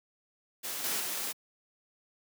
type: noise with level steps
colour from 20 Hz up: white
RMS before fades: -37 / -32 / -35 dBFS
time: 0.63-1.33 s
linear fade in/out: 20 ms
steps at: 0.84 / 1 s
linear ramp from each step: 2 ms
effects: high-pass 200 Hz 12 dB/octave